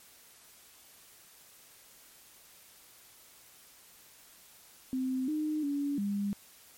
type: tone with pitch steps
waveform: sine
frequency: 259.1 / 306.1 / 284.6 / 201.9 Hz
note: C4 / D#4 / C#4 / G#3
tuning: -17 / -28 / +46 / -49 cents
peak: -29 dBFS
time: 4.93-6.33 s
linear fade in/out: 0 ms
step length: 350 ms
effects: white hiss -57 dBFS RMS until 6.77 s + MP3 64 kbps